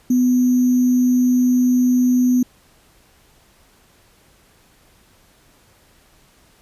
sine tone with sample-and-hold, 250 Hz, B3, 21 cents sharp, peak -12 dBFS, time 0.1-2.43 s, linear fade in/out 5 ms, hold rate 6300 Hz, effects pink hiss -54 dBFS RMS until 6.61 s + resampled to 32000 Hz

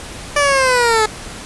15% pulse linear sweep, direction down, 587.3 to 425.4 Hz, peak -5 dBFS, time 0.36-1.06 s, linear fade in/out 5 ms, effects pink hiss -31 dBFS RMS until 1.45 s + resampled to 24000 Hz

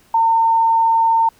sine tone, 908 Hz, A#5, 46 cents flat, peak -11 dBFS, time 0.14-1.29 s, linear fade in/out 5 ms, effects pink hiss -53 dBFS RMS until 1.39 s

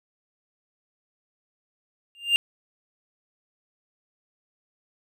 triangle tone with exponential growth, 2798 Hz, F7, 3 cents sharp, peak -11 dBFS, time 2.15-2.36 s, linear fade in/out 0 ms, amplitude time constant 44 ms, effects none

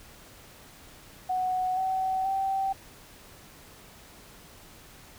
sine tone with pitch steps, 740 / 757.3 / 775 Hz, F#5 / F#5 / G5, 0 / +40 / -20 cents, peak -25 dBFS, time 1.29-2.73 s, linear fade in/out 10 ms, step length 480 ms, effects pink hiss -51 dBFS RMS until 5.18 s

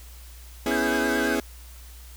30% pulse chord, C# minor seventh, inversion third, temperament equal, 246.9 / 277.2 / 329.6 / 415.3 Hz, B3 / C#4 / E4 / G#4, 0 / 0 / 0 / 0 cents, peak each -26 dBFS, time 0.66-1.4 s, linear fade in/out 2 ms
sine tone with vibrato, 1568 Hz, G6, in tune, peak -27 dBFS, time 0.71-1.35 s, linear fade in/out 0 ms, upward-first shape sine, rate 9.2 Hz, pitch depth 50 cents each way
effects added 60 Hz sine -42 dBFS peak until 2.16 s + white hiss -50 dBFS RMS until 2.16 s

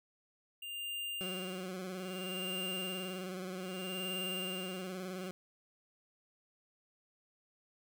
square tone with tremolo, 2800 Hz, F7, 4 cents sharp, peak -38 dBFS, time 0.62-5.28 s, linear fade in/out 5 ms, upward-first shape sine, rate 0.62 Hz, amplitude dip 100%
20% pulse tone with vibrato, 185 Hz, F#3, in tune, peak -35 dBFS, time 1.21-5.31 s, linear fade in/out 0 ms, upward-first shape square, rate 19 Hz, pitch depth 42 cents each way
effects none

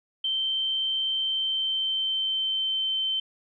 sine tone with pitch glide, 3116 to 3093 Hz, G7 to G7, -11 to -24 cents, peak -24 dBFS, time 0.24-3.2 s, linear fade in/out 5 ms, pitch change -13 cents, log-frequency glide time 1.13-2.94 s, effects none

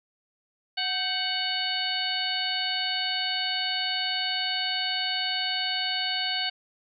harmonic tone with a mistuned harmonic, 740 Hz, F#5, in tune, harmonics 1 / 2 / 3 / 4 / 5 / 6, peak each -35 / -34 / -36 / -30 / -35 / -31 dBFS, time 0.77-6.5 s, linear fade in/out 10 ms, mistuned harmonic 2, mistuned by +82 cents, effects none

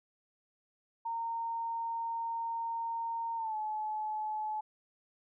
sine tone with pitch glide, 920 to 858.4 Hz, A#5 to A5, -23 to -43 cents, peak -33 dBFS, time 1.05-4.61 s, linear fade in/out 10 ms, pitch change -120 cents, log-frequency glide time 3.36-3.56 s, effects none

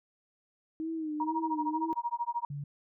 sine tone with vibrato, 313.6 Hz, D#4, 14 cents sharp, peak -32 dBFS, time 0.8-1.93 s, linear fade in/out 0 ms, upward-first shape sine, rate 2.1 Hz, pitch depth 69 cents each way
sine tone with tremolo, 948 Hz, A#5, 29 cents sharp, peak -27 dBFS, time 1.2-2.45 s, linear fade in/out 2 ms, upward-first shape sine, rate 13 Hz, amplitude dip 100%
sine tone, 143.4 Hz, D3, 41 cents flat, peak -35 dBFS, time 2.5-2.64 s, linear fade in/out 5 ms
effects none

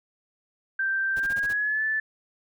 sine tone with pitch glide, 1568 to 1749.9 Hz, G6 to A6, 0 to -10 cents, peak -23 dBFS, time 0.79-2 s, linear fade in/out 5 ms, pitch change +190 cents, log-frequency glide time 1.16-1.84 s
pink noise bursts, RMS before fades -41 dBFS, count 6, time 1.16-1.533 s, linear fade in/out 10 ms, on 43 ms, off 23 ms
effects none

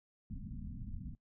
pink low-pass noise, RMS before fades -44 dBFS, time 0.3-1.15 s, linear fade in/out 2 ms, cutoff 260 Hz, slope 96 dB/octave, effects noise-tail reverb RT60 0.1 s tail -20 dB re dry

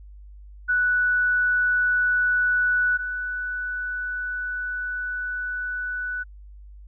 sine tone pair in turn, 1480 / 1486.2 Hz, F#6 / F#6, 0 / +7 cents, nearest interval unison, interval 7 cents, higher second, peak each -18 / -26 dBFS, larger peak first, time 0.68-2.98 / 2.98-6.24 s, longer second, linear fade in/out 20 ms, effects added 50 Hz sine -41 dBFS peak until 6.87 s

